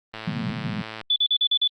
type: click train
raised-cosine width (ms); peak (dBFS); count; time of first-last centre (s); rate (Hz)
0.3; -18; 97; 0.14-1.013; 110
type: band-pass noise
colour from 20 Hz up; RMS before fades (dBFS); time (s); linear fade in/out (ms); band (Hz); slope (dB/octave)
white; -29; 0.27-0.82; 5; 110 to 240; 96
type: tone bursts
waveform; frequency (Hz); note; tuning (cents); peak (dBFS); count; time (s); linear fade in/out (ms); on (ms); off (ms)
sine; 3471; A7; -24; -17; 6; 1.1-1.677; 5; 62; 41
effects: Opus 32 kbps